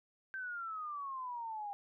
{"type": "exponential sweep", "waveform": "sine", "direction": "down", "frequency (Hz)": [1568, 800], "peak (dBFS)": -39, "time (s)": [0.34, 1.73], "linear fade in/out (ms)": 0, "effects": []}